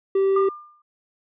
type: tone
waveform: triangle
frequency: 388.7 Hz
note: G4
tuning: 15 cents flat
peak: -14 dBFS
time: 0.15-0.49 s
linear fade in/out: 5 ms
type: tone with exponential decay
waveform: sine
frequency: 1200 Hz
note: D6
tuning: 37 cents sharp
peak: -19 dBFS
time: 0.36-0.82 s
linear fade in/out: 5 ms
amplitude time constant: 99 ms
effects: tanh soft clip ceiling -8 dBFS + resampled to 8000 Hz